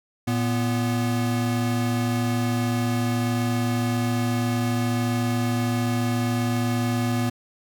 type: tone pair together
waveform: square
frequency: 115.15 / 243.8 Hz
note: A#2 / B3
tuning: -21 / -22 cents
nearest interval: octave + minor second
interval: 1299 cents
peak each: -25 dBFS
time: 0.27-7.3 s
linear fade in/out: 10 ms
effects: none